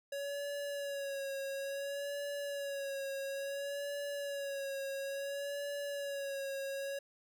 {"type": "tone with vibrato", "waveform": "square", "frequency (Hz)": 559, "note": "C#5", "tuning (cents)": 14, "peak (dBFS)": -38, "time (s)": [0.12, 6.99], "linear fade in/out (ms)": 5, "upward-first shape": "sine", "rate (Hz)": 0.58, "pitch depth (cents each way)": 38, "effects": []}